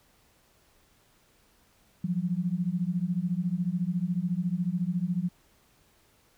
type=beating tone pair; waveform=sine; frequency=170.5 / 184.5 Hz; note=F3 / F#3; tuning=-41 / -5 cents; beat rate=14 Hz; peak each=-29 dBFS; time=2.04-5.29 s; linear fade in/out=5 ms; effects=pink hiss -64 dBFS RMS until 6.37 s